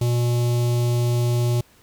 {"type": "tone with notch filter", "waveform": "square", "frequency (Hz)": 120.5, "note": "B2", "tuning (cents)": -42, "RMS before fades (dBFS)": -20, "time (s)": [0.01, 1.61], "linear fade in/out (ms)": 5, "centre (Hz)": 1600, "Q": 0.6, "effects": ["pink hiss -55 dBFS RMS until 1.82 s"]}